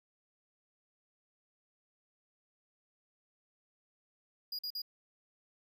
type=tone bursts; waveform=square; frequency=4871 Hz; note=D#8; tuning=38 cents flat; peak=-37 dBFS; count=3; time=4.52-4.819 s; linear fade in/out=5 ms; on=69 ms; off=46 ms; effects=none